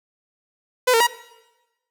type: tone with pitch steps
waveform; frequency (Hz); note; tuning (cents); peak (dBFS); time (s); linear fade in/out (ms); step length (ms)
sawtooth; 503 / 456.6 / 955; B4 / A#4 / A#5; +32 / -36 / +42; -10; 0.87-1.071; 10; 67
effects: noise-tail reverb RT60 1.0 s tail -19 dB re dry